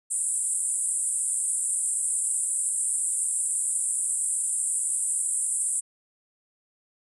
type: band-pass noise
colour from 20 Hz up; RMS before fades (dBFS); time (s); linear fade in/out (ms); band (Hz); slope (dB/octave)
white; -27; 0.1-5.81; 20; 7900 to 9800; 96
effects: none